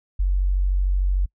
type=tone; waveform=sine; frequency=46.65 Hz; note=F#1; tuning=15 cents sharp; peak=-17 dBFS; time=0.19-1.26 s; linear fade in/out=10 ms; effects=noise-tail reverb RT60 0.1 s tail -26 dB re dry